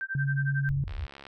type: tone with tremolo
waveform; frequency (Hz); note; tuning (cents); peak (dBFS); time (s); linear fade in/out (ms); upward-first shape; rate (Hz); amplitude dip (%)
sine; 1565; G6; -3; -28; 0.01-0.69; 0; sine; 11; 100
type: tone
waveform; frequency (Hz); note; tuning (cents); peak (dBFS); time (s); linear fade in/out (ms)
sine; 138.59; C#3; 0; -25; 0.15-0.84; 2
type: low-pass noise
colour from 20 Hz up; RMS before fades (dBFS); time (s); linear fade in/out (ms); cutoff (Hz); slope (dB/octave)
white; -35; 0.68-1.07; 10; 100; 48
type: click train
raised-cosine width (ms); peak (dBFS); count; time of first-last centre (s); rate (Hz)
0.3; -29; 28; 0.88-1.267; 69.7
effects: none